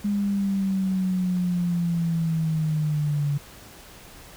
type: linear sweep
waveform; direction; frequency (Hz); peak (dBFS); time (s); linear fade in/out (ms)
sine; down; 205.1 to 142.5; -21; 0.04-3.38; 10
effects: pink hiss -46 dBFS RMS until 4.36 s